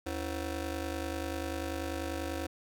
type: ring-modulated tone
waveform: 20% pulse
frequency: 205.8 Hz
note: G#3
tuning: 16 cents flat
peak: -26 dBFS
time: 0.06-2.47 s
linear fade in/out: 10 ms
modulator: 128 Hz
effects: none